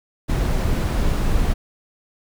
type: noise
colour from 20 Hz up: brown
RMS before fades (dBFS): -19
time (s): 0.28-1.54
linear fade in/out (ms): 20
effects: none